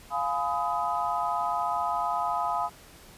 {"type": "chord", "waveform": "sine", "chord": "F half-diminished seventh", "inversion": "none", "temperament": "just", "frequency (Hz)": [698.5, 838.1, 1005.8, 1257.2], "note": ["F5", "Ab5", "Cb6", "Eb6"], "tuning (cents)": [0, 16, 31, 18], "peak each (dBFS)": -31, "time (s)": [0.1, 2.7], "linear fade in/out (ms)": 50, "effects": ["pink hiss -51 dBFS RMS until 3.17 s", "resampled to 32000 Hz"]}